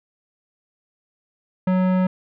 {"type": "tone with tanh clipping", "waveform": "sine", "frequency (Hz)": 185, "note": "F#3", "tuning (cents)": 0, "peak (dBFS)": -18, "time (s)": [1.67, 2.07], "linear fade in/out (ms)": 5, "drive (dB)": 17, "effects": []}